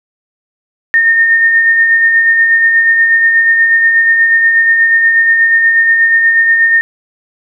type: tone with tremolo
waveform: sine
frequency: 1828 Hz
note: A#6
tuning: 34 cents flat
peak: -4 dBFS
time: 0.94-6.81 s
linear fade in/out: 0 ms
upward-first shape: sine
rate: 8.3 Hz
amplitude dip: 35%
effects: none